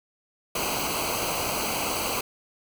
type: noise with comb filter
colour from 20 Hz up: pink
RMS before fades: -28 dBFS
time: 0.55-2.21 s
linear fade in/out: 5 ms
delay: 0.56 ms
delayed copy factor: -0.8
effects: none